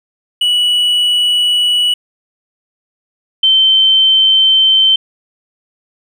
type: tone pair in turn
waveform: triangle / sine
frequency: 2942 / 3099 Hz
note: F#7 / G7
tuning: -11 / -21 cents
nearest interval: minor second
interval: 90 cents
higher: second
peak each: -8 / -6 dBFS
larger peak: second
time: 0.41-1.94 / 3.43-4.96 s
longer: neither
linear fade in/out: 5 ms
effects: none